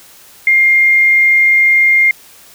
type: tone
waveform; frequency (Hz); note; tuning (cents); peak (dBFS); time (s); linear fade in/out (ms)
sine; 2117; C7; +20; -6; 0.47-2.11; 2
effects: white hiss -41 dBFS RMS until 2.54 s

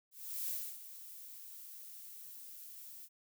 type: noise with ADSR envelope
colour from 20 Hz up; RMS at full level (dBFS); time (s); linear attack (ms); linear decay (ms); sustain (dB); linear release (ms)
violet; -38; 0.11-3.09; 370; 300; -13; 48
effects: none

